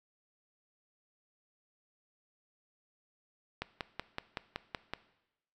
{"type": "click train", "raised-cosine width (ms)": 0.3, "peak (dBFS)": -19, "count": 8, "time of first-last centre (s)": [3.62, 4.936], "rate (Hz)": 5.32, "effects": ["noise-tail reverb RT60 0.9 s tail -17 dB re dry"]}